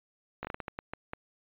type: slowing click train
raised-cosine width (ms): 0.5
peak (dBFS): -21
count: 10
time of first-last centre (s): 0.43-1.134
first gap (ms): 17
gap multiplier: 1.36
effects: resampled to 8000 Hz